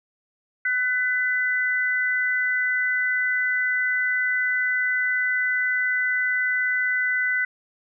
sine tone pair together, 1499.1 / 2001 Hz, F#6 / B6, +22 / +22 cents, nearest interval perfect fourth, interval 500 cents, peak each -23 dBFS, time 0.65-7.45 s, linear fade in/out 5 ms, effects none

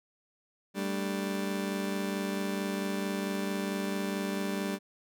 30% pulse chord, G suspended second, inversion none, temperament just, 196 / 220.5 / 294 Hz, G3 / A3 / D4, 0 / +4 / +2 cents, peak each -30 / -36 / -35 dBFS, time 0.74-4.79 s, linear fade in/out 50 ms, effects none

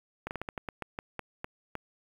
slowing click train, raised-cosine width 0.5 ms, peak -20 dBFS, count 12, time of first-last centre 0.27-1.754 s, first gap 39 ms, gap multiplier 1.23, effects 8-bit

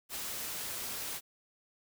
white noise, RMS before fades -39 dBFS, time 0.09-1.21 s, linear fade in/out 50 ms, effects none

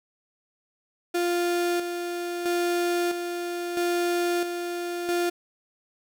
35% pulse tone with tremolo, 349.2 Hz, F4, in tune, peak -21 dBFS, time 1.14-5.3 s, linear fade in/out 10 ms, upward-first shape square, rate 0.76 Hz, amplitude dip 50%, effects none

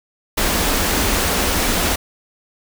pink band-stop noise, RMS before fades -18 dBFS, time 0.37-1.96 s, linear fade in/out 10 ms, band 100 to 160 Hz, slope 96 dB/octave, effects none

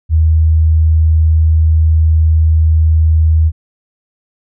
sine tone, 79.5 Hz, D#2, 38 cents sharp, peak -6 dBFS, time 0.09-3.52 s, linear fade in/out 50 ms, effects none

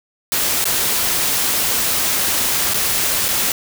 white noise with dropouts, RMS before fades -18 dBFS, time 0.32-3.52 s, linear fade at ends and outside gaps 1 ms, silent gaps 0.642-0.654 / 2.737-2.743 / 3.283-3.287 s, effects none

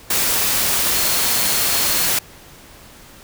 sine tone in noise, 4300 Hz, C8, 47 cents sharp, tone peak -28 dBFS, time 0.94-2.08 s, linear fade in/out 5 ms, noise white, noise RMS -18 dBFS, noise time 0.1-2.19 s, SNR -13 dB, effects pink hiss -43 dBFS RMS until 3.23 s

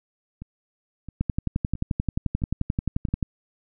two click trains, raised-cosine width 5 ms, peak -24 / -11 dBFS, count 5 / 24, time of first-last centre 0.42-3.087 / 1.21-3.228 s, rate 1.5 / 11.4 Hz, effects none

